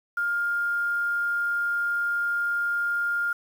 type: tone with quantisation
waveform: sine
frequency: 1407 Hz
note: F6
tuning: 12 cents sharp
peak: -23 dBFS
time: 0.17-3.33 s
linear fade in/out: 5 ms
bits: 8
effects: none